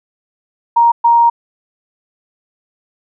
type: tone bursts at uneven times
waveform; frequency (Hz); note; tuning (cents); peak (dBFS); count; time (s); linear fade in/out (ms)
sine; 937; A#5; +9; -6; 2; 0.76-0.92 / 1.04-1.3; 10
effects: none